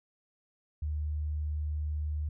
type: tone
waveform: sine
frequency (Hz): 75.5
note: D2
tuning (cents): +48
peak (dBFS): -30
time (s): 0.82-2.29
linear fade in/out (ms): 5
effects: none